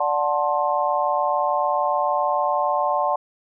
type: chord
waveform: sine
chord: D dominant seventh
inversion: none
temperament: just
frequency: 587.3 / 734.2 / 881 / 1057.2 Hz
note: D5 / F#5 / A5 / C6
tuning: 0 / -14 / +2 / +18 cents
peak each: -24 dBFS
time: 0-3.16 s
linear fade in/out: 5 ms
effects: none